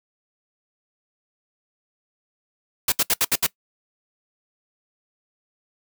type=noise bursts; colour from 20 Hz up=white; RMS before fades=-19 dBFS; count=6; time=2.88-3.466 s; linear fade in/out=5 ms; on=41 ms; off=68 ms; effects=noise-tail reverb RT60 0.1 s tail -21 dB re dry

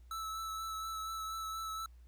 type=tone with vibrato; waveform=square; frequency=1311 Hz; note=E6; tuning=10 cents flat; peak=-39 dBFS; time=0.11-1.86 s; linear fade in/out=2 ms; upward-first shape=triangle; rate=4.2 Hz; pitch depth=18 cents each way; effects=added 60 Hz sine -54 dBFS peak until 2.07 s + pink hiss -75 dBFS RMS until 2.07 s

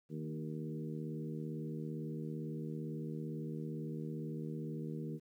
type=harmonic tone with a mistuned harmonic; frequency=77.78 Hz; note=D#2; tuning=in tune; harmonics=2 / 3 / 4 / 5 / 6; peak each=-41 / -45 / -47 / -49 / -51 dBFS; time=0.09-5.2 s; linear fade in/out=50 ms; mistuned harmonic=3; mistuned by=-17 cents; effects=12-bit

